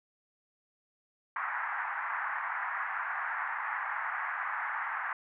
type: band-pass noise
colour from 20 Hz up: white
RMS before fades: -35 dBFS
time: 1.36-5.13 s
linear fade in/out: 2 ms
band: 810 to 1900 Hz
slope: 48 dB/octave
effects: none